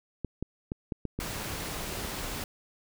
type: clicks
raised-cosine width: 3 ms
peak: -19 dBFS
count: 6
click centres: 0.247 / 0.426 / 0.719 / 0.922 / 1.053 / 1.19 s
type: noise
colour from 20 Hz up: pink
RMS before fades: -36 dBFS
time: 1.2-2.44 s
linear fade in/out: 2 ms
effects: none